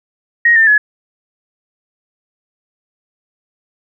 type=tone with pitch steps; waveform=sine; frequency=1878 / 1797 / 1698 Hz; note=A#6 / A6 / G#6; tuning=+12 / +36 / +38 cents; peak=-6 dBFS; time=0.45-0.78 s; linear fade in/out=5 ms; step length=110 ms; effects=none